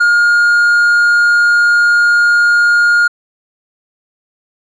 triangle tone, 1421 Hz, F6, 30 cents sharp, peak -5 dBFS, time 0-3.08 s, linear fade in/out 10 ms, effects resampled to 22050 Hz

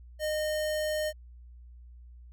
square tone, 613 Hz, D#5, 26 cents flat, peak -29 dBFS, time 0.19-1.13 s, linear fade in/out 50 ms, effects added 60 Hz sine -47 dBFS peak until 2.32 s

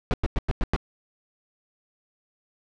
brown noise bursts, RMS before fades -22 dBFS, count 6, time 0.11-0.762 s, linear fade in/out 0 ms, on 27 ms, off 98 ms, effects low-pass 4000 Hz 12 dB/octave

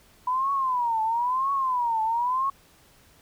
sine tone with vibrato, 987.8 Hz, B5, in tune, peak -22 dBFS, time 0.27-2.5 s, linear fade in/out 5 ms, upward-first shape triangle, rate 1 Hz, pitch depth 220 cents each way, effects pink hiss -57 dBFS RMS until 3.21 s

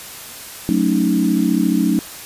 sine chord, D# half-diminished seventh, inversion first, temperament equal, 185 / 220 / 277.2 / 311.1 Hz, F#3 / A3 / C#4 / D#4, 0 / 0 / 0 / 0 cents, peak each -19 dBFS, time 0.69-1.99 s, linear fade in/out 0 ms, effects white hiss -34 dBFS RMS until 2.25 s + resampled to 32000 Hz

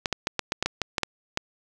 clicks, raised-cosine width 0.2 ms, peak -7 dBFS, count 11, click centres 0.058 / 0.127 / 0.271 / 0.393 / 0.521 / 0.626 / 0.66 / 0.817 / 0.982 / 1.033 / 1.374 s, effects none

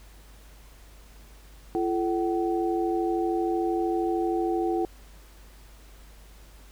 sine tone cluster, 341.3 / 434.3 / 758 Hz, F4 / A4 / F#5, -40 / -23 / +42 cents, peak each -25 / -31 / -30 dBFS, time 1.75-4.85 s, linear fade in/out 0 ms, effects added 50 Hz sine -48 dBFS peak until 6.71 s + pink hiss -55 dBFS RMS until 6.71 s

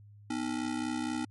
square ring-modulated tone, 277.2 Hz, C#4, in tune, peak -29 dBFS, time 0.3-1.25 s, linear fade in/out 5 ms, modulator 32.1 Hz, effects added 103 Hz sine -51 dBFS peak until 1.3 s + MP3 48 kbps

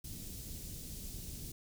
pink band-stop noise, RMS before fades -45 dBFS, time 0.04-1.52 s, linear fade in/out 5 ms, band 230 to 5600 Hz, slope 12 dB/octave, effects none

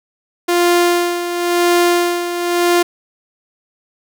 sawtooth tone with tremolo, 349.2 Hz, F4, in tune, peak -6 dBFS, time 0.48-2.83 s, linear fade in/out 10 ms, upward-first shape sine, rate 0.96 Hz, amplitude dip 65%, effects none

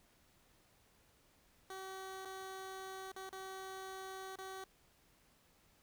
15% pulse tone with dropouts, 381.1 Hz, G4, 49 cents flat, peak -39 dBFS, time 1.7-4.64 s, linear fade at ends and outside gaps 2 ms, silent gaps 2.25-2.255 / 3.118-3.162 / 3.292-3.327 / 4.357-4.386 s, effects pink hiss -70 dBFS RMS until 5.82 s

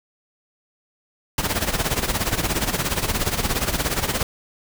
pink noise with tremolo, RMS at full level -20 dBFS, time 1.38-4.23 s, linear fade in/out 2 ms, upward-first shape sine, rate 17 Hz, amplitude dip 75%, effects none

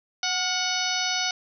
harmonic tone with a mistuned harmonic, 740 Hz, F#5, in tune, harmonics 1 / 2 / 3 / 4 / 5 / 6 / 7 / 8, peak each -32 / -32 / -32 / -32 / -32 / -32 / -32 / -32 dBFS, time 0.23-1.31 s, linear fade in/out 2 ms, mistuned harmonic 2, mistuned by -52 cents, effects none

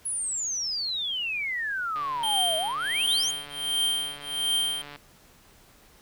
sine exponential two-way sweep, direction down then up, 10620 to 627 to 6910 Hz, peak -27 dBFS, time 0.05-3.31 s, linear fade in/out 10 ms, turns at 2.57 s
click train, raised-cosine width 0.3 ms, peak -26 dBFS, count 436, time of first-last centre 1.96-4.96 s, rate 145 Hz
square tone with tremolo, 3160 Hz, G7, 13 cents sharp, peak -22 dBFS, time 2.23-4.82 s, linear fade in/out 5 ms, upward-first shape triangle, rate 1.4 Hz, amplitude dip 100%
effects pink hiss -56 dBFS RMS until 6.01 s

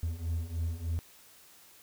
triangle beating tone pair, 80.8 / 84.1 Hz, E2 / E2, -34 / +35 cents, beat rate 3.3 Hz, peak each -34 / -31 dBFS, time 0.03-0.99 s, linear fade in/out 0 ms, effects white hiss -57 dBFS RMS until 1.82 s

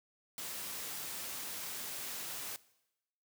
white noise, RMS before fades -42 dBFS, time 0.38-2.56 s, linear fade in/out 0 ms, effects noise-tail reverb RT60 0.9 s tail -20 dB re dry + high-pass 100 Hz 12 dB/octave

